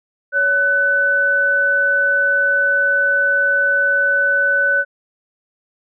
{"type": "tone pair together", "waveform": "sine", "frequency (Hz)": [561.9, 1500], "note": ["C#5", "F#6"], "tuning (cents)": [23, 23], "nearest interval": "octave + perfect fourth", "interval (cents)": 1700, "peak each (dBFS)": [-22, -13], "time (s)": [0.32, 4.85], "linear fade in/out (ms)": 50, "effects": []}